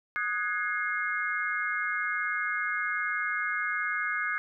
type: chord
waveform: sine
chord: Ab dominant seventh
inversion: second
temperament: equal with one note detuned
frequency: 1244.5 / 1480 / 1661.2 / 2135 Hz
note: Eb6 / Gb6 / Ab6 / C7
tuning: 0 / 0 / 0 / +34 cents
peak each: -34 / -34 / -32 / -33 dBFS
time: 0.16-4.38 s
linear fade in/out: 0 ms
effects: none